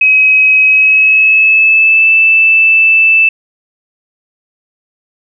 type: tone with pitch glide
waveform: sine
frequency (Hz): 2544 to 2640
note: D#7 to E7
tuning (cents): +38 to +2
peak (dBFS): -4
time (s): 0.01-3.29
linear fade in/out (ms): 5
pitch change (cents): +64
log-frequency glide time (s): 0.66-2.11
effects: none